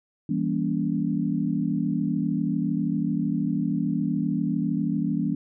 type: chord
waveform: sine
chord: E diminished seventh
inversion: none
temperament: just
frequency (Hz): 164.81 / 197.78 / 237.3 / 284.8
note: E3 / G3 / Bb3 / Db4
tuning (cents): 0 / +16 / +31 / +47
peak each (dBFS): -28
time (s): 0.29-5.35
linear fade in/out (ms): 5
effects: none